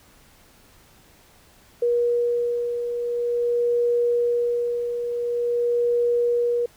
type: beating tone pair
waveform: sine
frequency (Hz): 478 / 478.47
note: A#4 / A#4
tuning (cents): +43 / +45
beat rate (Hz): 0.47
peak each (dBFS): -29 / -20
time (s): 1.82-6.66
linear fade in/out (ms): 5
effects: pink hiss -54 dBFS RMS until 6.76 s